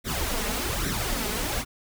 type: noise with flanger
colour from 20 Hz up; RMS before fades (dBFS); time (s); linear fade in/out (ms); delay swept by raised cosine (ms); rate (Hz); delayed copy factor
pink; -28; 0.04-1.65; 50; 0.52 to 4.82; 1.2; +0.7
effects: none